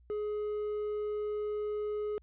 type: tone with hard clipping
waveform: sine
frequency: 420 Hz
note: G#4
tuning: 19 cents sharp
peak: -33 dBFS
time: 0.1-2.18 s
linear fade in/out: 0 ms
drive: 3 dB
effects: added 60 Hz sine -58 dBFS peak until 2.22 s + resampled to 8000 Hz